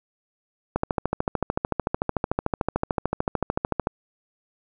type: click train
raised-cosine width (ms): 1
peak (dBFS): -8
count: 43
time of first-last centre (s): 0.76-3.871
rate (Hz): 13.5
effects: none